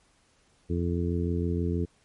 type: harmonic tone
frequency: 86.3 Hz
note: F2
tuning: 20 cents flat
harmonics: 1 / 2 / 3 / 4 / 5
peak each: -28 / -31 / -33 / -34 / -35 dBFS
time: 0.69-1.86 s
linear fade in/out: 20 ms
effects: pink hiss -65 dBFS RMS until 2.04 s + MP3 48 kbps